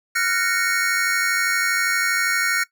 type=chord; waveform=square; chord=Gb major seventh; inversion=third; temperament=just; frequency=1387.5 / 1480 / 1850 / 2220 Hz; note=F6 / Gb6 / Bb6 / Db7; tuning=-12 / 0 / -14 / +2 cents; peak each=-25 dBFS; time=0.15-2.64 s; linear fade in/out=10 ms; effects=noise-tail reverb RT60 0.1 s tail -19 dB re dry